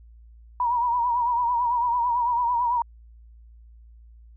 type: tone with vibrato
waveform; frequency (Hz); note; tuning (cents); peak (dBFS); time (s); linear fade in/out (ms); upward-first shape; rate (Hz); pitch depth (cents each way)
sine; 961; B5; -48; -20; 0.6-2.82; 2; sine; 9; 63
effects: added 57 Hz sine -46 dBFS peak until 4.36 s